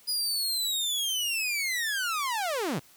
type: linear sweep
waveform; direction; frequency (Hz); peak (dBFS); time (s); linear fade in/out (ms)
sawtooth; down; 4978 to 108; -24; 0.07-2.8; 20
effects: white hiss -57 dBFS RMS until 2.96 s